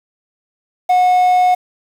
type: tone with quantisation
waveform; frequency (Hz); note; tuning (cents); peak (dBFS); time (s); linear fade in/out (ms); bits
triangle; 728; F#5; -28; -7; 0.89-1.55; 10; 6
effects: none